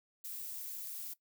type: noise with amplitude modulation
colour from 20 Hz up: violet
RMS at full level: -42 dBFS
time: 0.24-1.14 s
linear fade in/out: 10 ms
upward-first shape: sine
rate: 222 Hz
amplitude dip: 30%
effects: noise-tail reverb RT60 0.1 s tail -18 dB re dry